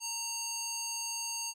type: tone with band-pass filter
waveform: square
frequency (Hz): 921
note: A#5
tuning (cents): -21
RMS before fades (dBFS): -37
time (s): 0-1.54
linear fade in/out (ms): 50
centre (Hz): 6500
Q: 2.3
effects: none